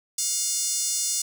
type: tone with high-pass filter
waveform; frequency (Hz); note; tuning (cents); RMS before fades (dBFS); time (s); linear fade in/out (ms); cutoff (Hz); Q
5% pulse; 713; F5; +36; -26; 0.18-1.22; 5; 6500; 1.5
effects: none